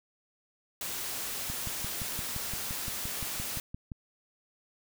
white noise, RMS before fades -36 dBFS, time 0.81-3.6 s, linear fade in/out 2 ms
click train, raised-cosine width 5 ms, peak -26 dBFS, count 15, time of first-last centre 1.5-3.918 s, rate 5.79 Hz
effects none

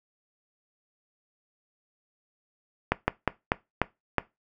slowing click train, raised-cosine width 0.5 ms, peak -6 dBFS, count 6, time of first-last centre 2.92-4.183 s, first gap 160 ms, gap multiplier 1.23, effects noise-tail reverb RT60 0.2 s tail -19 dB re dry

